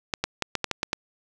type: clicks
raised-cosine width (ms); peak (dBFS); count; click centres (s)
0.2; -7; 8; 0.138 / 0.24 / 0.423 / 0.553 / 0.643 / 0.713 / 0.831 / 0.931
effects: none